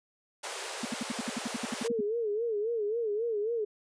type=high-pass noise; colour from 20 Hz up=pink; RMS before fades=-38 dBFS; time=0.43-1.88 s; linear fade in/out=10 ms; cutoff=400 Hz; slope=48 dB/octave
type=tone bursts; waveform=sine; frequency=235.9 Hz; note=A#3; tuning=21 cents sharp; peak=-29 dBFS; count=14; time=0.83-2.009 s; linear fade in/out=5 ms; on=22 ms; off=67 ms
type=tone with vibrato; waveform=sine; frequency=440.2 Hz; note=A4; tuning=1 cent sharp; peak=-28 dBFS; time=1.84-3.65 s; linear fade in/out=10 ms; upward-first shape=sine; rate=3.7 Hz; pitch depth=130 cents each way
effects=resampled to 22050 Hz